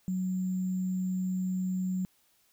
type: tone with sample-and-hold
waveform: sine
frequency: 185 Hz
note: F#3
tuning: in tune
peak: -28 dBFS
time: 0.08-2.05 s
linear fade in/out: 0 ms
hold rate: 7350 Hz
effects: white hiss -68 dBFS RMS until 2.52 s